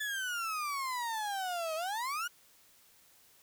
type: exponential two-way sweep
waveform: 35% pulse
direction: down then up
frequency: 1742 to 624 to 1478 Hz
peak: -32 dBFS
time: 0-2.28 s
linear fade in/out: 10 ms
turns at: 1.75 s
effects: white hiss -63 dBFS RMS until 3.42 s